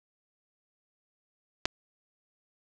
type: clicks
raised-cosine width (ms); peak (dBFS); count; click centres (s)
0.2; -8 / -15; 2; 1.655 / 1.658
effects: none